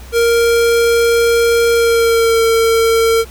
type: tone with pitch glide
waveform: square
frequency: 466.2 to 454.8 Hz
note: A#4 to A#4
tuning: 0 to -43 cents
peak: -10 dBFS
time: 0.12-3.25 s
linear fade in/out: 50 ms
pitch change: -43 cents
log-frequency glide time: 1.73-2.43 s
effects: added 63 Hz sine -32 dBFS peak until 3.3 s + pink hiss -39 dBFS RMS until 3.3 s